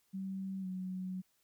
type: tone with pitch glide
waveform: sine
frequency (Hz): 191.8 to 185.48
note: G3 to F#3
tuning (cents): -37 to +5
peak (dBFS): -37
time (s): 0.13-1.22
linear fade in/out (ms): 20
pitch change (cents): -58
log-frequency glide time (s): 0.61-0.66
effects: white hiss -75 dBFS RMS until 1.43 s